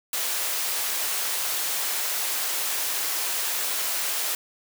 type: high-pass noise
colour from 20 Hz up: white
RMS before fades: -27 dBFS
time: 0.13-4.35 s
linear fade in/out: 2 ms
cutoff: 490 Hz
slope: 12 dB/octave
effects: none